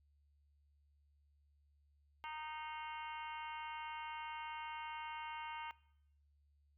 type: harmonic tone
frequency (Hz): 309.2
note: D#4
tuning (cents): -11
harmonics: 3 / 4 / 5 / 6 / 7 / 8 / 9 / 10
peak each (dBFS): -46 / -53 / -55 / -62 / -52 / -63 / -54 / -59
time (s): 2.24-5.71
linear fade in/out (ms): 0
effects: noise-tail reverb RT60 0.8 s tail -21 dB re dry + added 72 Hz sine -70 dBFS peak until 6.77 s